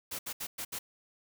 white noise bursts at uneven times, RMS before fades -38 dBFS, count 5, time 0.11-0.19 / 0.26-0.33 / 0.4-0.47 / 0.58-0.65 / 0.72-0.79 s, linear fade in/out 10 ms, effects none

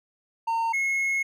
triangle tone pair in turn, 913 / 2171 Hz, A#5 / C#7, -36 / -37 cents, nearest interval octave + minor third, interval 1499 cents, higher second, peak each -21 dBFS, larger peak neither, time 0.47-0.73 / 0.73-1.23 s, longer second, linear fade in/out 10 ms, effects none

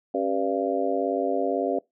harmonic tone with a mistuned harmonic, 98 Hz, G2, in tune, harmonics 3 / 4 / 5 / 6 / 7, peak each -29 / -29 / -29 / -29 / -29 dBFS, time 0.14-1.79 s, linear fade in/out 5 ms, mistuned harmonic 3, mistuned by -110 cents, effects noise-tail reverb RT60 0.2 s tail -24 dB re dry

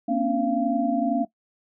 sine tone cluster, 233.4 / 264.2 / 286.3 / 687 Hz, A#3 / C4 / D4 / F5, +2 / +17 / -44 / -29 cents, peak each -26 dBFS, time 0.08-1.25 s, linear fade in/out 10 ms, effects noise-tail reverb RT60 0.1 s tail -18 dB re dry

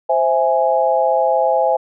sine chord, C augmented, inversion none, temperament equal, 523.3 / 659.3 / 830.6 Hz, C5 / E5 / G#5, 0 / 0 / 0 cents, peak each -17 dBFS, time 0.09-1.77 s, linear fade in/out 10 ms, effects none

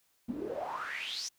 pink noise with band-pass filter sweep, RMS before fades -38 dBFS, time 0.28-1.29 s, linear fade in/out 10 ms, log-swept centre 220 to 6200 Hz, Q 8.1, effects white hiss -72 dBFS RMS until 1.38 s

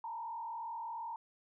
sine tone with frequency modulation, 920 Hz, A#5, 23 cents flat, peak -39 dBFS, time 0.04-1.16 s, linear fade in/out 2 ms, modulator 42.8 Hz, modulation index 0.96, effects none

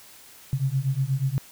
sine beating tone pair, 130.4 / 138.7 Hz, C3 / C#3, -5 / +1 cents, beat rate 8.3 Hz, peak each -25 dBFS, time 0.53-1.38 s, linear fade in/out 0 ms, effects white hiss -49 dBFS RMS until 1.51 s

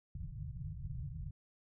white low-pass noise, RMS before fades -43 dBFS, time 0.15-1.31 s, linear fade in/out 5 ms, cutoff 160 Hz, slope 96 dB/octave, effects none

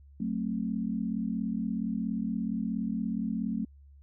sine chord, F# diminished, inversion none, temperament just, 185 / 222 / 266.4 Hz, F#3 / A3 / C4, 0 / +16 / +31 cents, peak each -34 / -31 / -36 dBFS, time 0.2-3.65 s, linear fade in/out 5 ms, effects added 70 Hz sine -51 dBFS peak until 4.02 s

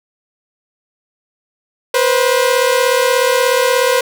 sawtooth tone pair together, 486.6 / 523.3 Hz, B4 / C5, -26 / 0 cents, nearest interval minor second, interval 126 cents, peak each -10 dBFS, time 1.94-4.01 s, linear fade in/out 5 ms, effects none

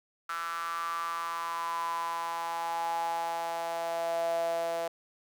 sawtooth tone with high-pass filter sweep, 167.6 Hz, E3, 29 cents sharp, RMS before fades -33 dBFS, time 0.29-4.88 s, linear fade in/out 5 ms, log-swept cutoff 1300 to 610 Hz, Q 8.9, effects none

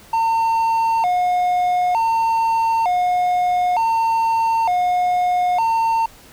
triangle tone with vibrato, 808 Hz, G#5, 48 cents flat, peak -13 dBFS, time 0.13-6.06 s, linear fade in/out 5 ms, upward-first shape square, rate 0.55 Hz, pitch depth 200 cents each way, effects pink hiss -45 dBFS RMS until 6.32 s

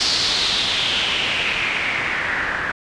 white noise with low-pass filter sweep, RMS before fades -21 dBFS, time 0-2.72 s, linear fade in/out 10 ms, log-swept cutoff 4700 to 1600 Hz, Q 3.8, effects resampled to 22050 Hz

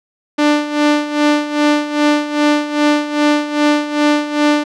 sawtooth tone with tremolo, 296.2 Hz, D4, 15 cents sharp, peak -5 dBFS, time 0.38-4.64 s, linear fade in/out 10 ms, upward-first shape sine, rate 2.5 Hz, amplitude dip 75%, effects low-pass 5000 Hz 12 dB/octave

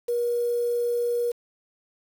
sine tone with quantisation, 479.1 Hz, A#4, 47 cents sharp, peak -22 dBFS, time 0.08-1.32 s, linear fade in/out 10 ms, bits 7, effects none

